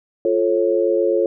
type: chord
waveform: sine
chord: F augmented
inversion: none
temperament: just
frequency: 349.2 / 436.5 / 545.7 Hz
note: F4 / A4 / C#5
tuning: 0 / -14 / -27 cents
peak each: -19 dBFS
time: 0.25-1.26 s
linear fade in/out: 2 ms
effects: none